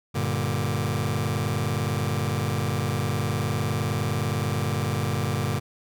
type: chord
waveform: sawtooth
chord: G minor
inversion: none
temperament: just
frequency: 98 / 117.6 / 147 Hz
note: G2 / Bb2 / D3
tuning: 0 / +16 / +2 cents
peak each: -24 dBFS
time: 0.14-5.6 s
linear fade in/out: 20 ms
effects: none